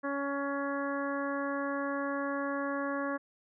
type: harmonic tone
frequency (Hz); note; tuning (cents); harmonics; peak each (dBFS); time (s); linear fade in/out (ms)
280; C#4; +18; 1 / 2 / 3 / 4 / 5 / 6 / 7; -35 / -36 / -45 / -38 / -43 / -40 / -52; 0.03-3.18; 20
effects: none